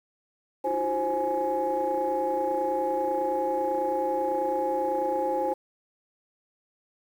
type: tone cluster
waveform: sine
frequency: 310.5 / 338.8 / 368.7 / 528 / 836 Hz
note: D#4 / E4 / F#4 / C5 / G#5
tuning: -3 / +48 / -6 / +16 / +11 cents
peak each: -36 / -34 / -34 / -27 / -27 dBFS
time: 0.64-5.54 s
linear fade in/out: 10 ms
effects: tanh soft clip ceiling -17 dBFS + 9-bit